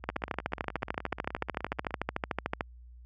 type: two click trains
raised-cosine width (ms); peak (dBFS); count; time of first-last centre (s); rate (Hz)
0.5; -24 / -14; 32 / 35; 0.04-1.907 / 0.09-2.609; 16.6 / 13.5
effects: added 60 Hz sine -45 dBFS peak until 3.05 s + high-pass 60 Hz 12 dB/octave